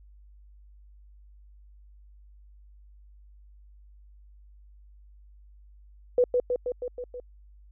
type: tone with echo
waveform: sine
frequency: 493.9 Hz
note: B4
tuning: in tune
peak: -17 dBFS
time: 6.18-6.24 s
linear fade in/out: 2 ms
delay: 160 ms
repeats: 6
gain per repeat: -3 dB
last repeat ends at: 7.2 s
effects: added 50 Hz sine -50 dBFS peak until 7.71 s